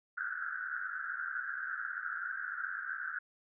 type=band-pass noise; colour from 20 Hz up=white; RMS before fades=-39 dBFS; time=0.17-3.19 s; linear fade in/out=5 ms; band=1400 to 1600 Hz; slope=96 dB/octave; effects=none